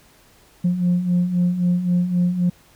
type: beating tone pair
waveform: sine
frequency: 174.61 / 178.41 Hz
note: F3 / F3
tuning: 0 / +37 cents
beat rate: 3.8 Hz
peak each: -22 / -16 dBFS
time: 0.64-2.5 s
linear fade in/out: 10 ms
effects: tanh soft clip ceiling -12 dBFS + pink hiss -53 dBFS RMS until 2.75 s

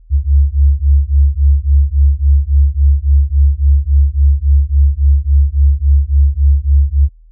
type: beating tone pair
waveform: sine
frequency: 68.7 / 72.3 Hz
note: C#2 / D2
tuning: -15 / -27 cents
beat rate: 3.6 Hz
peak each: -10 dBFS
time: 0.1-7.09 s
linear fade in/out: 50 ms
effects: added 40 Hz sine -39 dBFS peak until 7.31 s

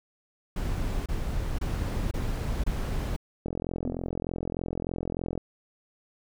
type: noise bursts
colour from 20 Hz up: brown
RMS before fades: -29 dBFS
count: 5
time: 0.56-3.164 s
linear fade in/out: 5 ms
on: 500 ms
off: 26 ms
type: click train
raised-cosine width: 2 ms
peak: -18 dBFS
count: 84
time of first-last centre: 3.46-5.377 s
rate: 43.3 Hz
type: tone with exponential decay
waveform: sine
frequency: 246.9 Hz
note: B3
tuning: in tune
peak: -27 dBFS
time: 3.85-4.09 s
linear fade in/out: 0 ms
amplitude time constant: 51 ms
effects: none

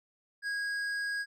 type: tone with hard clipping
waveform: sine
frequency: 1644 Hz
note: G#6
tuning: 18 cents flat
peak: -33 dBFS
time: 0.42-1.26 s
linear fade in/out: 50 ms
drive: 8 dB
effects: none

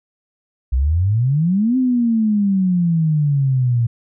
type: exponential two-way sweep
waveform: sine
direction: up then down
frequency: 60.1 to 261.6 to 115.3 Hz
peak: -13 dBFS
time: 0.72-3.87 s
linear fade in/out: 10 ms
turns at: 1.77 s
effects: none

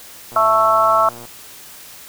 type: click train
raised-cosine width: 1 ms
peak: -24 dBFS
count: 112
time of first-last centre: 0.32-1.253 s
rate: 119 Hz
type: harmonic tone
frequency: 220.5 Hz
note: A3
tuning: 4 cents sharp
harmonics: 3 / 4 / 5 / 6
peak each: -17 / -21 / -16 / -15 dBFS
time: 0.36-1.09 s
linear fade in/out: 2 ms
effects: white hiss -39 dBFS RMS until 2.08 s

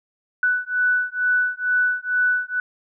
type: beating tone pair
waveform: sine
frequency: 1487 / 1489.2 Hz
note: F#6 / F#6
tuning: +8 / +11 cents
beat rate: 2.2 Hz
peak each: -21 dBFS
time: 0.43-2.6 s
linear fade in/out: 2 ms
effects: none

